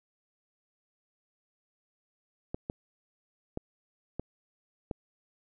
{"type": "clicks", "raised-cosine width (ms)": 2, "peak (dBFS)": -20, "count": 5, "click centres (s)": [2.545, 2.699, 3.574, 4.196, 4.912], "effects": []}